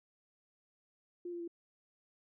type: tone with pitch steps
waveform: sine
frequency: 351 / 345.4 / 339.8 Hz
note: F4 / F4 / F4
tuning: +9 / -19 / -47 cents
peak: -39 dBFS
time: 1.25-1.478 s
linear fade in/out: 5 ms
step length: 76 ms
effects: none